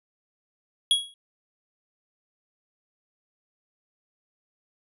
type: tone with exponential decay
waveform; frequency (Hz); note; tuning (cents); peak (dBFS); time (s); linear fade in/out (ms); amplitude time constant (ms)
square; 3322; G#7; 0; -15; 0.91-1.14; 1; 50
effects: resampled to 24000 Hz